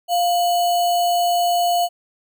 sine tone with sample-and-hold, 700 Hz, F5, 4 cents sharp, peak -15 dBFS, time 0.08-1.89 s, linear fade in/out 50 ms, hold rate 3675 Hz, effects none

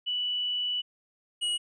sine / square tone pair in turn, 2960 / 2907 Hz, F#7 / F#7, 0 / -31 cents, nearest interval unison, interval 31 cents, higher first, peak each -27 dBFS, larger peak neither, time 0.06-0.82 / 1.41-1.58 s, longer first, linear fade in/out 20 ms, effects resampled to 22050 Hz

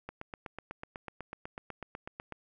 click train, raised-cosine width 0.5 ms, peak -25 dBFS, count 19, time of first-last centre 0.09-2.323 s, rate 8.06 Hz, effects none

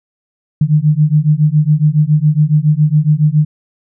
sine beating tone pair, 148.1 / 155.3 Hz, D3 / D#3, +15 / -3 cents, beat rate 7.2 Hz, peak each -11 dBFS, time 0.61-3.45 s, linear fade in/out 5 ms, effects none

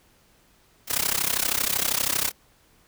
white noise with amplitude modulation, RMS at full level -21 dBFS, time 0.87-2.32 s, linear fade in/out 50 ms, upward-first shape sine, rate 32.7 Hz, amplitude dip 90%, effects pink hiss -60 dBFS RMS until 2.87 s

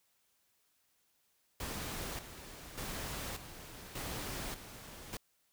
pink noise with tremolo, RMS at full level -41 dBFS, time 1.6-5.17 s, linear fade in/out 2 ms, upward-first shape square, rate 0.85 Hz, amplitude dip 65%, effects white hiss -75 dBFS RMS until 5.52 s

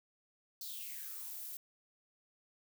violet noise with high-pass filter sweep, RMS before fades -45 dBFS, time 0.61-1.57 s, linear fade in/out 2 ms, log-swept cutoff 4500 to 440 Hz, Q 6.5, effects none

